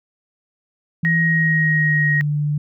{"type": "tone with pitch glide", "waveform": "sine", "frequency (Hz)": [165.9, 147.8], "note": ["E3", "D3"], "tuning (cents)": [11, 11], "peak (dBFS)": -17, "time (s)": [1.03, 2.58], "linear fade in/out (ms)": 5, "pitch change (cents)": -200, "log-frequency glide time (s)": [1.21, 2.17]}
{"type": "tone", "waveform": "sine", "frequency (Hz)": 1882, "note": "A#6", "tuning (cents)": 16, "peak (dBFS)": -16, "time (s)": [1.05, 2.21], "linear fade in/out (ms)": 0}
{"effects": []}